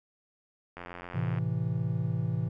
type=click train; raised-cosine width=0.5 ms; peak=-26 dBFS; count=55; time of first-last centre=0.77-1.385 s; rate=87.8 Hz
type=chord; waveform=triangle; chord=A minor; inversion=none; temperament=equal; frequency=110 / 130.81 / 164.81 Hz; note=A2 / C3 / E3; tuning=0 / 0 / 0 cents; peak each=-30 dBFS; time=1.14-2.49 s; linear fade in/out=10 ms
effects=none